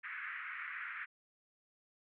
white band-pass noise, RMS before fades -44 dBFS, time 0.03-1.06 s, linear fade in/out 20 ms, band 1300 to 2200 Hz, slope 48 dB/octave, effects none

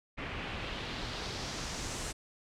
pink noise with low-pass filter sweep, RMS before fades -39 dBFS, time 0.17-2.13 s, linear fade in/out 20 ms, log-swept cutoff 2300 to 8300 Hz, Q 1.8, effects none

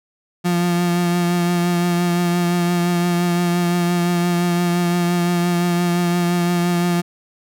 35% pulse tone with vibrato, 174.61 Hz, F3, in tune, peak -14 dBFS, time 0.44-7.02 s, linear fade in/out 20 ms, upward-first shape triangle, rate 5.8 Hz, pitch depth 25 cents each way, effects none

